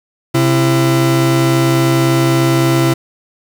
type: tone pair together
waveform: 40% pulse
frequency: 132.7 / 334.6 Hz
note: C3 / E4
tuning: +25 / +26 cents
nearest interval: octave + major third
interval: 1601 cents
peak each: -12 dBFS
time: 0.34-2.94 s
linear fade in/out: 10 ms
effects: 7-bit